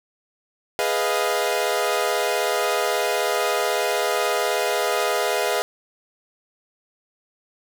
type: chord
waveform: sawtooth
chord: F half-diminished seventh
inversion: first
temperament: equal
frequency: 415.3 / 493.9 / 622.3 / 698.5 Hz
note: Ab4 / Cb5 / Eb5 / F5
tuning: 0 / 0 / 0 / 0 cents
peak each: -22 dBFS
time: 0.79-5.62 s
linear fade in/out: 0 ms
effects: none